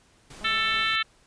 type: noise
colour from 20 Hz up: pink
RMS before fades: -45 dBFS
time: 0.3-0.96 s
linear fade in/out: 5 ms
type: click train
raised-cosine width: 1 ms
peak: -34 dBFS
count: 91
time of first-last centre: 0.41-0.839 s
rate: 210 Hz
type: harmonic tone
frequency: 442.9 Hz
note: A4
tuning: 11 cents sharp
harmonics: 3 / 4 / 5 / 6 / 7 / 8 / 9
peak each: -28 / -29 / -30 / -31 / -31 / -32 / -33 dBFS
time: 0.44-1.03 s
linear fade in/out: 10 ms
effects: pink hiss -60 dBFS RMS until 1.26 s + resampled to 22050 Hz